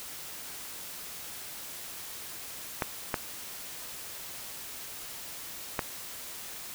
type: clicks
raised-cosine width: 0.5 ms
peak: -12 dBFS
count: 3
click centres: 2.822 / 3.142 / 5.792 s
effects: white hiss -42 dBFS RMS until 6.74 s